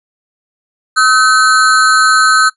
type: ring-modulated tone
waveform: square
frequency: 1404 Hz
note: F6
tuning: 9 cents sharp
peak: -4 dBFS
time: 0.96-2.5 s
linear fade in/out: 20 ms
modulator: 121 Hz
effects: noise-tail reverb RT60 0.1 s tail -20 dB re dry + resampled to 24000 Hz